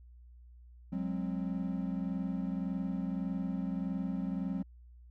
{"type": "tone cluster", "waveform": "triangle", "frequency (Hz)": [182.1, 203.8, 264.4], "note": ["F#3", "G#3", "C4"], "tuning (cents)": [-27, -32, 18], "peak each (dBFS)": [-33, -36, -36], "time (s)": [0.92, 4.63], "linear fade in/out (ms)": 10, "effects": ["tanh soft clip ceiling -21 dBFS", "added 60 Hz sine -52 dBFS peak until 5.1 s"]}